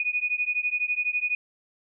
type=beating tone pair; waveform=sine; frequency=2469 / 2481 Hz; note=D#7 / D#7; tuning=-14 / -6 cents; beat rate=12 Hz; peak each=-27 dBFS; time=0-1.35 s; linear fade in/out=2 ms; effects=none